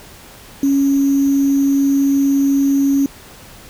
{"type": "tone with sample-and-hold", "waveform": "sine", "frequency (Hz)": 277.2, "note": "C#4", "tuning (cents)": 0, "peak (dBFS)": -11, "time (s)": [0.63, 3.06], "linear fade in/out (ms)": 2, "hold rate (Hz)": 6300, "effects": ["pink hiss -40 dBFS RMS until 3.69 s"]}